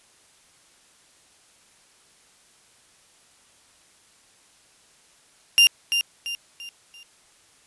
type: tone with echo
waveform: 35% pulse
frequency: 2794 Hz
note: F7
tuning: in tune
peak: -10 dBFS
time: 5.58-5.67 s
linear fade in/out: 0 ms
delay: 340 ms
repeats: 4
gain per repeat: -8 dB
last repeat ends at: 7.03 s
effects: white hiss -57 dBFS RMS until 7.66 s + resampled to 24000 Hz